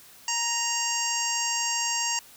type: harmonic tone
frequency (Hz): 932.3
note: A#5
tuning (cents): 0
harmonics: 1 / 2 / 3 / 5 / 6 / 7 / 8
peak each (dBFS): -32 / -36 / -32 / -34 / -33 / -32 / -31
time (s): 0.28-2.19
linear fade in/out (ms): 2
effects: white hiss -51 dBFS RMS until 2.36 s